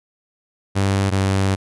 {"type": "tone pair in turn", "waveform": "sawtooth", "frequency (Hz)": [98, 96.82], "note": ["G2", "G2"], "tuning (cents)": [0, -21], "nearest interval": "unison", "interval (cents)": 21, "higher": "first", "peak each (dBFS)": -12, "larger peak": "neither", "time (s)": [[0.75, 1.11], [1.11, 1.56]], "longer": "second", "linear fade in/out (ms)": 20, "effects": ["resampled to 24000 Hz"]}